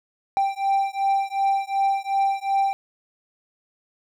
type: beating tone pair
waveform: triangle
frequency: 784 / 786.7 Hz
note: G5 / G5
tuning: 0 / +6 cents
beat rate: 2.7 Hz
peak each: -21 dBFS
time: 0.37-2.73 s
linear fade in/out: 0 ms
effects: none